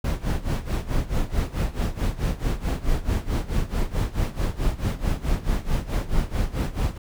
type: noise with tremolo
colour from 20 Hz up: brown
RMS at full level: -21 dBFS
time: 0.04-6.98 s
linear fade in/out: 5 ms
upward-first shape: sine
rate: 4.6 Hz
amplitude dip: 85%
effects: none